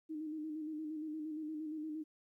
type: tone with vibrato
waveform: sine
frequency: 309.2 Hz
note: D#4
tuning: 11 cents flat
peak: -39 dBFS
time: 0.09-2.04 s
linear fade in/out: 20 ms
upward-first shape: square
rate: 8.6 Hz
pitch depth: 38 cents each way
effects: 13-bit